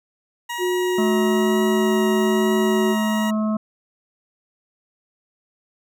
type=tone with vibrato; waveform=20% pulse; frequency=952 Hz; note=A#5; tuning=36 cents sharp; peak=-21 dBFS; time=0.49-3.31 s; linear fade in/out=10 ms; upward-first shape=triangle; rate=1.1 Hz; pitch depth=10 cents each way
type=tone with pitch glide; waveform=sine; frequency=362 to 372.4 Hz; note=F#4 to F#4; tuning=-38 to +11 cents; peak=-19 dBFS; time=0.58-2.96 s; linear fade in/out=50 ms; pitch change=+49 cents; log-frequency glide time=0.7-1.85 s
type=harmonic tone; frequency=215.5 Hz; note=A3; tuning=36 cents flat; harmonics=1 / 3 / 5 / 6; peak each=-19 / -29 / -33 / -35 dBFS; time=0.98-3.57 s; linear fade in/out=5 ms
effects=none